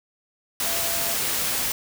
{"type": "tone in noise", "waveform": "sine", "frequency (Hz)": 675, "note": "E5", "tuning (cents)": 41, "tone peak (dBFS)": -34, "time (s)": [0.66, 1.14], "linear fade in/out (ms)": 2, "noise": "white", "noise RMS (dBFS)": -25, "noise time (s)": [0.6, 1.72], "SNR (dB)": -12, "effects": []}